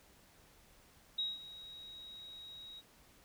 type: tone with ADSR envelope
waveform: sine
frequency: 3808 Hz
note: A#7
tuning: 36 cents sharp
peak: -32 dBFS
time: 1.18-2.82 s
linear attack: 8 ms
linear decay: 190 ms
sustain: -16 dB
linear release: 35 ms
effects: pink hiss -64 dBFS RMS until 3.24 s